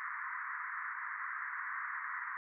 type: band-pass noise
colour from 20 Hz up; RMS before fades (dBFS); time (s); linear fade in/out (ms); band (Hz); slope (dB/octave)
white; -41; 0-2.37; 0; 1000 to 2000; 96
effects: none

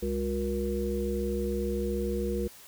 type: harmonic tone with a mistuned harmonic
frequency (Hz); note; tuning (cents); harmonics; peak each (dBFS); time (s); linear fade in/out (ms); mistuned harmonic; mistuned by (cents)
67.7; C#2; -40; 1 / 3 / 5 / 7; -33 / -33 / -33 / -33; 0.02-2.48; 10; 5; +110
effects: white hiss -51 dBFS RMS until 2.67 s

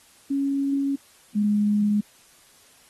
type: tone pair in turn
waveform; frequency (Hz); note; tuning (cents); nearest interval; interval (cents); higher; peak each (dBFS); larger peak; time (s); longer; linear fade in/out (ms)
sine; 277.2 / 207.7; C#4 / G#3; 0 / 0; perfect fourth; 500; first; -21 / -18; second; 0.3-0.96 / 1.35-2.01; neither; 10
effects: white hiss -55 dBFS RMS until 2.89 s + AAC 32 kbps

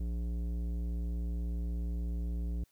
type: tone with tanh clipping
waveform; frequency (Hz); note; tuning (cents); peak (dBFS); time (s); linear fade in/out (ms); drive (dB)
sine; 58.27; A#1; 0; -34; 0-2.64; 5; 13
effects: white hiss -72 dBFS RMS until 2.71 s

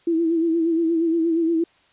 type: tone with vibrato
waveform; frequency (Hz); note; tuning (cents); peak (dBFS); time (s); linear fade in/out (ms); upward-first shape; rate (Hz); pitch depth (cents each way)
sine; 330.4; E4; +4; -17; 0.07-1.64; 5; sine; 8.5; 51
effects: white hiss -58 dBFS RMS until 1.92 s + resampled to 8000 Hz

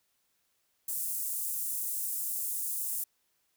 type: high-pass noise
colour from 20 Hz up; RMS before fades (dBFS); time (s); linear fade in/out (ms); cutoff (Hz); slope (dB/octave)
pink; -34; 0.88-3.04; 5; 8900; 24
effects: white hiss -75 dBFS RMS until 3.56 s

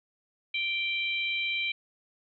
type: harmonic tone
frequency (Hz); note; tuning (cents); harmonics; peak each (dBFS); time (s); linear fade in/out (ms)
784; G5; 0; 3 / 4 / 5; -29 / -34 / -37; 0.54-1.72; 5
effects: none

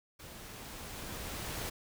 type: noise with level ramp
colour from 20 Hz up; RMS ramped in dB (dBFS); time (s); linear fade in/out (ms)
pink; -50 to -38; 0.19-1.7; 10
effects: none

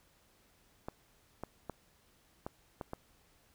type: clicks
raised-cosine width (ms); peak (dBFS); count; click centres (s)
1; -25; 6; 0.885 / 1.436 / 1.697 / 2.465 / 2.812 / 2.934
effects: pink hiss -68 dBFS RMS until 3.54 s

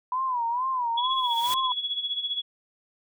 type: tone with vibrato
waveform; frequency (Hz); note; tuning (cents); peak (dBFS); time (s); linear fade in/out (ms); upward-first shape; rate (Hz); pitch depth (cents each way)
sine; 987.8; B5; 0; -24; 0.12-1.72; 2; sine; 2.2; 120
type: tone with tremolo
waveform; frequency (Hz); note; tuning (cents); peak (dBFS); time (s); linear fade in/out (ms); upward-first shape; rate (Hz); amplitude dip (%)
sine; 3368; G#7; +24; -24; 0.97-2.42; 10; sine; 15; 70
type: noise with exponential growth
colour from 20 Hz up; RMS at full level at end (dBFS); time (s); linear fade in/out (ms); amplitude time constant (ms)
white; -31; 1.09-1.54; 0; 96
effects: none

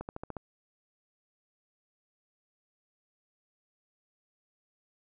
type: accelerating click train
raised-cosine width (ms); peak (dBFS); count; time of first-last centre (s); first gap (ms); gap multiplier
1; -24; 6; 0.01-0.367; 79; 0.95
effects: none

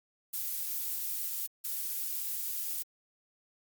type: noise bursts at uneven times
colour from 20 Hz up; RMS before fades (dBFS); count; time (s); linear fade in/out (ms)
violet; -35; 2; 0.33-1.47 / 1.64-2.83; 10
effects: Opus 48 kbps

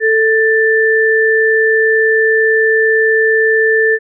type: tone pair together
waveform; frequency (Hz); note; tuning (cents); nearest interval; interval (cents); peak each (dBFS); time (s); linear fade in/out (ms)
sine; 442.2 / 1769; A4 / A6; +9 / +9; 2 octaves; 2400; -11; 0-3.99; 50
effects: none

